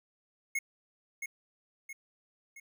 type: tone with echo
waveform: square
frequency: 2168 Hz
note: C#7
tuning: 39 cents flat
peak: -30 dBFS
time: 0.55-0.59 s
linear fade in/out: 5 ms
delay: 670 ms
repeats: 3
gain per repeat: -6 dB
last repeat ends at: 2.6 s
effects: none